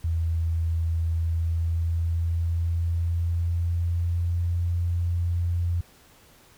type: tone with pitch glide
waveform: sine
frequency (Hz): 82.5 to 86.5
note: E2 to F2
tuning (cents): +2 to -16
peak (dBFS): -22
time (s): 0.04-5.81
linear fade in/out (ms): 5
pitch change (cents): +82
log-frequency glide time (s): 1.16-4.63
effects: pink hiss -55 dBFS RMS until 6.57 s